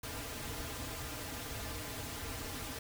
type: noise with comb filter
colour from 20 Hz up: pink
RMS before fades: -42 dBFS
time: 0.03-2.79 s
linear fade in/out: 5 ms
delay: 5.4 ms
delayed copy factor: -0.8
effects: none